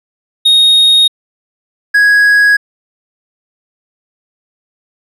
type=tone pair in turn; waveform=triangle; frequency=3729 / 1661.1 Hz; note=A#7 / G#6; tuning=0 / 0 cents; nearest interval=octave + major second; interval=1400 cents; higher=first; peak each=-3 dBFS; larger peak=neither; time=0.45-1.08 / 1.94-2.57 s; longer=neither; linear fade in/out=10 ms; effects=resampled to 32000 Hz